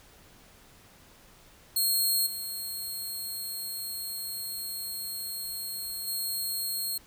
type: tone with level steps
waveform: 10% pulse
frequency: 4252 Hz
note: C8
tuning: 27 cents sharp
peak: -17 / -27 / -23 dBFS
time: 1.76-6.98 s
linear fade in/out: 5 ms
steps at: 2.26 / 6.07 s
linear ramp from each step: 10 ms
effects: pink hiss -56 dBFS RMS until 7.06 s